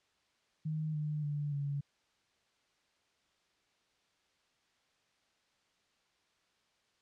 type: tone with pitch steps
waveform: sine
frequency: 155.56 / 150.96 / 146.49 / 142.16 Hz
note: D#3 / D3 / D3 / C#3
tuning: 0 / +48 / -4 / +44 cents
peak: -33 dBFS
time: 0.65-1.81 s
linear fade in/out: 10 ms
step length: 290 ms
effects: white hiss -74 dBFS RMS until 7.01 s + low-pass 5000 Hz 12 dB/octave